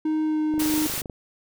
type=tone with pitch glide; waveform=triangle; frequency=311.1 to 307.9 Hz; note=D#4 to D#4; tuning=0 to -18 cents; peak=-19 dBFS; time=0.05-0.87 s; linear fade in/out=5 ms; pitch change=-18 cents; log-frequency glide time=0.24-0.4 s
type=click train; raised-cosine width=2 ms; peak=-23 dBFS; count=15; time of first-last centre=0.54-1.098 s; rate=25.1 Hz
type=noise; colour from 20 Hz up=white; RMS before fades=-29 dBFS; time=0.59-1.02 s; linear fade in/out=10 ms
effects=none